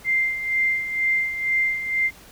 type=tone with tremolo; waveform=sine; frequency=2093 Hz; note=C7; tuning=in tune; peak=-17 dBFS; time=0.04-2.11 s; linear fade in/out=50 ms; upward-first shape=sine; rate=2.1 Hz; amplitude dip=65%; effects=pink hiss -47 dBFS RMS until 2.31 s